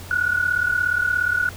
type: tone pair together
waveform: sine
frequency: 1439 / 1476 Hz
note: F#6 / F#6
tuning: -49 / -5 cents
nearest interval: unison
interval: 44 cents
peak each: -22 / -20 dBFS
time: 0.11-1.49 s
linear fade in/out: 2 ms
effects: added 90 Hz sine -37 dBFS peak until 1.56 s + pink hiss -40 dBFS RMS until 1.56 s